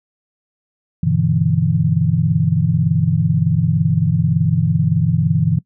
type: chord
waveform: sine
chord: E minor seventh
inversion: first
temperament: equal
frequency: 98 / 123.47 / 146.83 / 164.81 Hz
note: G2 / B2 / D3 / E3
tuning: 0 / 0 / 0 / 0 cents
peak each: -21 / -20 / -18 / -16 dBFS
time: 1.03-5.59 s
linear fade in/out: 5 ms
effects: noise-tail reverb RT60 0.1 s tail -20 dB re dry